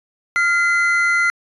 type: tone pair together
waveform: triangle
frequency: 1400 / 2042 Hz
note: F6 / C7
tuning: +4 / -43 cents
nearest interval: perfect fifth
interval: 653 cents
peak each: -15 / -15 dBFS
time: 0.36-1.3 s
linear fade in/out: 0 ms
effects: resampled to 24000 Hz